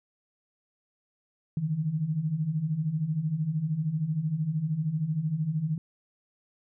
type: beating tone pair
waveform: sine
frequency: 146.83 / 159.83 Hz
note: D3 / D#3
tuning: 0 / +47 cents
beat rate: 13 Hz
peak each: -32 / -27 dBFS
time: 1.57-5.78 s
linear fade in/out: 2 ms
effects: none